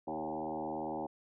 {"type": "tone with frequency modulation", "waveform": "sine", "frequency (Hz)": 553, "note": "C#5", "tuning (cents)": -4, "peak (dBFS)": -35, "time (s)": [0.07, 1.07], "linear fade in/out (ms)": 10, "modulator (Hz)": 77.5, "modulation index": 4.2, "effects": []}